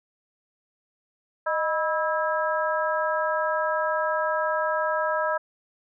harmonic tone with a mistuned harmonic, 325.6 Hz, E4, 21 cents flat, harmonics 2 / 3 / 4 / 5, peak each -26 / -28 / -29 / -30 dBFS, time 1.46-5.38 s, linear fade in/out 10 ms, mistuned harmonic 2, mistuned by -88 cents, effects none

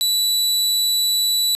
sawtooth tone, 3951 Hz, B7, in tune, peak -13 dBFS, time 0.01-1.55 s, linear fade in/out 0 ms, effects resampled to 32000 Hz + 7-bit

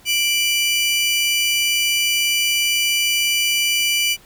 sawtooth tone pair together, 2349 / 2960 Hz, D7 / F#7, 0 / 0 cents, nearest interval major third, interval 400 cents, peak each -16 dBFS, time 0.05-4.17 s, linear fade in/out 50 ms, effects pink hiss -49 dBFS RMS until 4.25 s

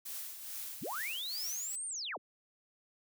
blue noise with tremolo, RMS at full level -41 dBFS, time 0.05-1.76 s, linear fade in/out 10 ms, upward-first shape triangle, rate 2.3 Hz, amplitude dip 60%
sine linear two-way sweep, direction up then down, 63.2 to 9000 to 102.7 Hz, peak -37 dBFS, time 0.81-2.18 s, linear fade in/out 20 ms, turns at 1.87 s
effects none

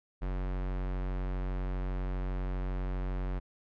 square tone, 46.25 Hz, F#1, in tune, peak -32 dBFS, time 0.21-3.4 s, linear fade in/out 20 ms, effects low-pass 2000 Hz 12 dB/octave

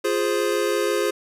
square chord, F minor, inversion none, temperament equal, 349.2 / 415.3 / 523.3 Hz, F4 / Ab4 / C5, 0 / 0 / 0 cents, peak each -26 / -24 / -26 dBFS, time 0.04-1.11 s, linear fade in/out 10 ms, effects resampled to 32000 Hz

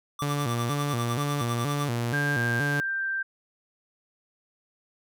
square tone with tremolo, 1169 Hz, D6, 8 cents flat, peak -30 dBFS, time 0.19-1.88 s, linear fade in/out 2 ms, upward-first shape triangle, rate 10 Hz, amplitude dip 90%
sawtooth tone with vibrato, 130.81 Hz, C3, in tune, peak -22 dBFS, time 0.22-2.8 s, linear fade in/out 0 ms, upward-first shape square, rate 2.1 Hz, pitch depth 170 cents each way
sine tone with pitch glide, 1595 to 1570.3 Hz, G6 to G6, +30 to +3 cents, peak -26 dBFS, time 2.13-3.23 s, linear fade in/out 10 ms, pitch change -27 cents, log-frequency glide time 2.37-3.08 s
effects none

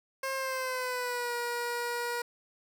15% pulse tone with pitch glide, 534 to 478.5 Hz, C5 to A#4, +35 to +45 cents, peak -25 dBFS, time 0.23-2.22 s, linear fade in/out 5 ms, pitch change -190 cents, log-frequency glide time 0.35-1.34 s, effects none

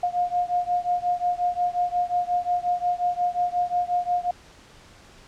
sine beating tone pair, 709 / 714.6 Hz, F5 / F5, +26 / +40 cents, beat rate 5.6 Hz, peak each -24 / -25 dBFS, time 0.03-4.31 s, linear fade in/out 5 ms, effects pink hiss -50 dBFS RMS until 5.27 s + low-pass 7000 Hz 12 dB/octave

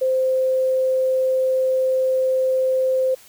sine tone, 520 Hz, C5, 11 cents flat, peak -16 dBFS, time 0.01-3.15 s, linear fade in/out 10 ms, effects white hiss -48 dBFS RMS until 3.28 s

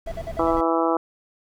brown noise, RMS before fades -34 dBFS, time 0.06-0.61 s, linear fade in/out 5 ms
triangle tone bursts, 662 Hz, E5, 7 cents sharp, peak -26 dBFS, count 6, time 0.07-0.612 s, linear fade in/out 5 ms, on 47 ms, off 52 ms
harmonic tone, 165 Hz, E3, 2 cents sharp, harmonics 2 / 3 / 4 / 5 / 6 / 7 / 8, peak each -23 / -25 / -26 / -27 / -28 / -28 / -29 dBFS, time 0.39-0.97 s, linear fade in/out 2 ms
effects none

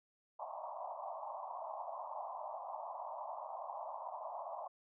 pink band-pass noise, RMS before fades -45 dBFS, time 0.39-4.68 s, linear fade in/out 10 ms, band 600 to 1100 Hz, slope 96 dB/octave, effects none

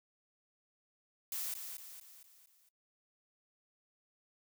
blue noise with echo, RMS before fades -39 dBFS, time 1.32-1.54 s, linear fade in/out 2 ms, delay 230 ms, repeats 5, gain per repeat -6 dB, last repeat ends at 2.69 s, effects noise-tail reverb RT60 0.1 s tail -20 dB re dry

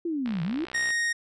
sine linear two-way sweep, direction down then up, 350.8 to 155.56 to 350.8 Hz, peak -26 dBFS, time 0.05-0.65 s, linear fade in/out 5 ms, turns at 0.43 s
click train, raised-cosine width 0.3 ms, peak -23 dBFS, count 42, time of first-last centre 0.26-0.905 s, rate 63.6 Hz
45% pulse tone, 1864.7 Hz, A#6, in tune, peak -24 dBFS, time 0.74-1.13 s, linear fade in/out 10 ms
effects resampled to 22050 Hz

